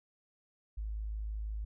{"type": "tone", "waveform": "sine", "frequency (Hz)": 53.1, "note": "G#1", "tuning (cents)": 39, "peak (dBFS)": -35, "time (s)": [0.77, 1.65], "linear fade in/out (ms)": 10, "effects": []}